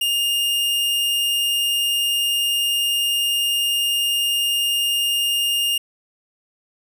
45% pulse tone, 2830 Hz, F7, 22 cents sharp, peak -18 dBFS, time 0.01-5.78 s, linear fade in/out 5 ms, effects none

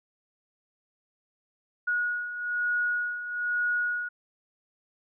sine beating tone pair, 1451 / 1452.1 Hz, F#6 / F#6, -34 / -33 cents, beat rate 1.1 Hz, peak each -33 / -27 dBFS, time 1.87-4.09 s, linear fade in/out 10 ms, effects none

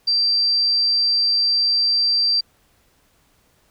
sine tone, 4699 Hz, D8, in tune, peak -15 dBFS, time 0.07-2.41 s, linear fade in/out 10 ms, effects pink hiss -60 dBFS RMS until 3.7 s

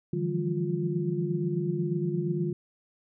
sine tone cluster, 149.6 / 167.5 / 175.8 / 198.7 / 352.3 Hz, D3 / E3 / F3 / G3 / F4, +32 / +28 / +12 / +24 / +15 cents, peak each -31 / -32 / -35 / -36 / -31 dBFS, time 0.13-2.53 s, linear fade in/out 5 ms, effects none

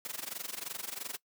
white noise with amplitude modulation, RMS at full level -37 dBFS, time 0.05-1.17 s, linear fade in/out 0 ms, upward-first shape sine, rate 23 Hz, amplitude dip 90%, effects noise-tail reverb RT60 0.1 s tail -21 dB re dry + high-pass 200 Hz 12 dB/octave

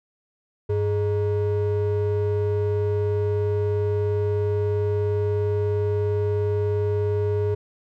triangle ring-modulated tone, 258.5 Hz, C4, 21 cents flat, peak -15 dBFS, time 0.69-7.55 s, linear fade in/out 10 ms, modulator 160 Hz, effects none

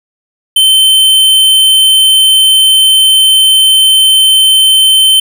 square tone, 3087 Hz, G7, 27 cents flat, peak -4 dBFS, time 0.56-5.2 s, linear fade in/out 5 ms, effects none

